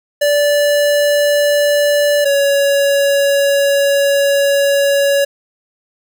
square tone pair in turn, 582 / 561.2 Hz, D5 / C#5, -16 / +21 cents, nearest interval minor second, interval 63 cents, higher first, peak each -11 dBFS, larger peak neither, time 0.21-2.25 / 2.25-5.25 s, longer second, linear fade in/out 10 ms, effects none

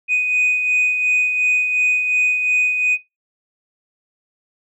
sine beating tone pair, 2489 / 2491.8 Hz, D#7 / D#7, 0 / +2 cents, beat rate 2.8 Hz, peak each -23 / -14 dBFS, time 0.08-2.98 s, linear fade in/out 50 ms, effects noise-tail reverb RT60 0.2 s tail -17 dB re dry + tanh soft clip ceiling -11 dBFS

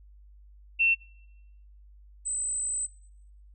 sine tone pair in turn, 2700 / 8072 Hz, E7 / B8, +41 / +37 cents, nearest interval octave + perfect fifth, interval 1896 cents, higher second, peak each -20 / -28 dBFS, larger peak first, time 0.79-0.95 / 2.25-2.87 s, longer second, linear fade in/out 20 ms, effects noise-tail reverb RT60 0.9 s tail -23 dB re dry + added 50 Hz sine -50 dBFS peak until 3.54 s

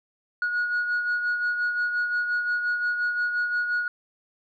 sine beating tone pair, 1450 / 1455.7 Hz, F#6 / F#6, -35 / -29 cents, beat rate 5.7 Hz, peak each -22 / -31 dBFS, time 0.42-3.88 s, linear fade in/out 2 ms, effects tanh soft clip ceiling -20 dBFS

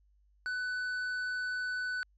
triangle tone with tanh clipping, 1496 Hz, F#6, 19 cents sharp, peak -34 dBFS, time 0.46-2.03 s, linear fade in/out 0 ms, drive 12 dB, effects added 50 Hz sine -64 dBFS peak until 2.17 s + low-pass 7000 Hz 12 dB/octave

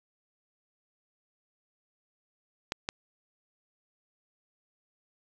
clicks, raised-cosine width 0.2 ms, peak -13 dBFS, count 2, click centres 2.721 / 2.889 s, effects resampled to 22050 Hz + 7-bit

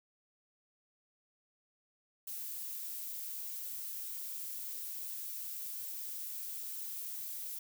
violet noise, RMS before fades -42 dBFS, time 2.27-7.59 s, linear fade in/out 5 ms, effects none

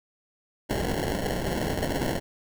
blue noise with sample-and-hold, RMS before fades -28 dBFS, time 0.69-2.2 s, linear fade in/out 20 ms, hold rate 1225 Hz, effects none

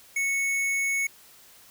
sine tone with hard clipping, 2209 Hz, C#7, 7 cents flat, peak -25 dBFS, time 0.16-1.07 s, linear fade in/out 5 ms, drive 16 dB, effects white hiss -53 dBFS RMS until 1.7 s

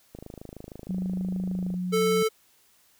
click train, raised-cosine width 2 ms, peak -27 dBFS, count 43, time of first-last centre 0.15-1.741 s, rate 26.4 Hz
sine tone with pitch glide, 185 to 180.98 Hz, F#3 to F#3, 0 to -38 cents, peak -27 dBFS, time 0.89-2.23 s, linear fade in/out 5 ms, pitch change -38 cents, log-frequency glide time 1.45-1.76 s
square tone, 440 Hz, A4, in tune, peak -22 dBFS, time 1.92-2.29 s, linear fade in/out 20 ms
effects white hiss -62 dBFS RMS until 2.99 s

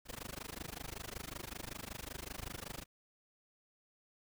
pink noise with amplitude modulation, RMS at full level -42 dBFS, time 0.05-2.86 s, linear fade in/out 50 ms, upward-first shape sine, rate 25.3 Hz, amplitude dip 100%, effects none

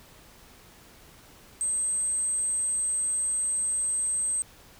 sine tone, 8280 Hz, C9, 19 cents flat, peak -22 dBFS, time 1.61-4.42 s, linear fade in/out 0 ms, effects tanh soft clip ceiling -24 dBFS + pink hiss -53 dBFS RMS until 4.79 s

